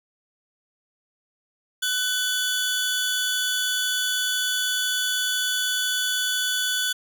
sawtooth tone pair together, 1500 / 3434 Hz, F#6 / A7, +23 / -43 cents, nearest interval octave + major second, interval 1434 cents, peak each -22 dBFS, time 1.82-6.93 s, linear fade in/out 10 ms, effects none

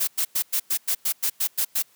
blue noise bursts, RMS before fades -23 dBFS, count 11, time 0-1.825 s, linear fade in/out 10 ms, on 75 ms, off 100 ms, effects white hiss -59 dBFS RMS until 1.95 s + high-pass 100 Hz 12 dB/octave

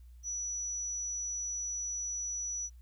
sine tone, 5900 Hz, F#8, 6 cents flat, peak -34 dBFS, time 0.23-2.7 s, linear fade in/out 50 ms, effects added 60 Hz sine -50 dBFS peak until 2.81 s + white hiss -75 dBFS RMS until 2.81 s

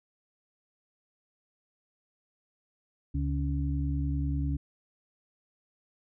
harmonic tone, 70.2 Hz, C#2, 22 cents sharp, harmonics 1 / 2 / 4, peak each -29 / -32 / -35 dBFS, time 3.14-4.57 s, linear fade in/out 10 ms, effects none

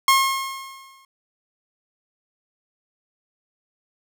sawtooth tone with exponential decay, 1077 Hz, C6, 50 cents sharp, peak -8 dBFS, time 0.08-1.05 s, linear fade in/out 2 ms, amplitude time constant 210 ms, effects none

